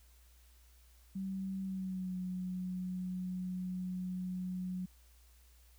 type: tone with pitch glide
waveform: sine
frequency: 191.6 to 183.26 Hz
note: G3 to F#3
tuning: -39 to -16 cents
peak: -36 dBFS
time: 1.15-4.86 s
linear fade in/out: 10 ms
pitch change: -77 cents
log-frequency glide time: 1.62-2.16 s
effects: added 60 Hz sine -60 dBFS peak until 5.78 s + white hiss -68 dBFS RMS until 5.78 s